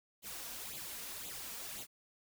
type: noise with flanger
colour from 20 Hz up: white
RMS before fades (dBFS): -45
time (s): 0.22-1.87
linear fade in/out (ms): 50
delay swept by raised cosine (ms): 0.27 to 4.37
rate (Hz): 1.9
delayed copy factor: +0.7
effects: none